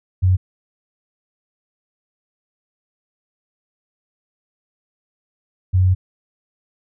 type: tone pair in turn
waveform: sine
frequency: 92.5 / 92.5 Hz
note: F#2 / F#2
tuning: 0 / 0 cents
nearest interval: unison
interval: 0 cents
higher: neither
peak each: -11 dBFS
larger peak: neither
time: 0.22-0.37 / 5.73-5.95 s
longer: second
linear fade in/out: 20 ms
effects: none